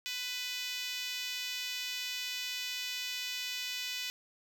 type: tone with high-pass filter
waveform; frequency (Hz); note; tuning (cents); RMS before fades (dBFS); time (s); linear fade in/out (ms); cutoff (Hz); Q
5% pulse; 497.8; B4; +14; -38; 0.06-4.1; 0; 2500; 1.6
effects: none